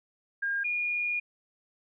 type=tone pair in turn; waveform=sine; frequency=1614 / 2434 Hz; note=G#6 / D#7; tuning=-50 / -39 cents; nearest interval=perfect fifth; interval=711 cents; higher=second; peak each=-27 dBFS; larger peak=neither; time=0.42-0.64 / 0.64-1.2 s; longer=second; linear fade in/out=10 ms; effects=none